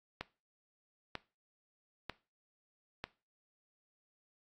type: click train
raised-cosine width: 0.3 ms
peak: -22 dBFS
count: 4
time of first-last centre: 0.21-3.04 s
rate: 1.06 Hz
effects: noise-tail reverb RT60 0.3 s tail -18 dB re dry + AAC 48 kbps